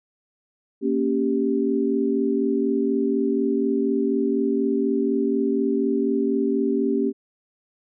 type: chord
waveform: sine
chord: G diminished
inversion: first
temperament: equal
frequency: 233.1 / 277.2 / 392 Hz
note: Bb3 / Db4 / G4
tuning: 0 / 0 / 0 cents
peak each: -24 / -23 / -23 dBFS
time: 0.81-7.13 s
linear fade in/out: 50 ms
effects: none